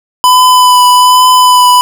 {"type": "tone with vibrato", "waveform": "square", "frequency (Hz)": 1000, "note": "B5", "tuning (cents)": 21, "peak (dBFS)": -3, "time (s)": [0.24, 1.81], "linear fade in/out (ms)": 0, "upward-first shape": "triangle", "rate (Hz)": 1.2, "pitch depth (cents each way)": 17, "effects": []}